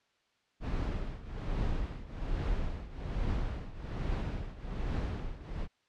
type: noise with tremolo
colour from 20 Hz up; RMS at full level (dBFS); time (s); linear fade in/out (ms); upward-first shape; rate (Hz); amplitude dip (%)
brown; -31; 0.6-5.68; 50; triangle; 1.2; 85
effects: white hiss -73 dBFS RMS until 5.88 s + low-pass 4000 Hz 12 dB/octave